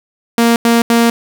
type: tone bursts at uneven times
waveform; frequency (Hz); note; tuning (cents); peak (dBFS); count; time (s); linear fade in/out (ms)
sawtooth; 233.1; A#3; 0; -4; 3; 0.38-0.56 / 0.65-0.82 / 0.9-1.1; 2
effects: none